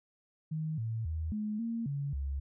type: tone with pitch steps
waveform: sine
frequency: 156.9 / 112.7 / 79.8 / 212.1 / 230.1 / 141.2 / 69 Hz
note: D#3 / A2 / D#2 / G#3 / A#3 / C#3 / C#2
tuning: +15 / +42 / +44 / +37 / -22 / +32 / -7 cents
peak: -32 dBFS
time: 0.51-2.4 s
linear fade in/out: 10 ms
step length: 270 ms
effects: none